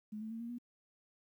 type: tone with pitch steps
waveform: sine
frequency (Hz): 212.7 / 219.6 / 226.7 / 234 / 241.5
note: G#3 / A3 / A#3 / A#3 / B3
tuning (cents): +42 / -3 / -48 / +7 / -39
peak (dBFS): -40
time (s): 0.12-0.585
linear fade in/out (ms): 10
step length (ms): 93
effects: 12-bit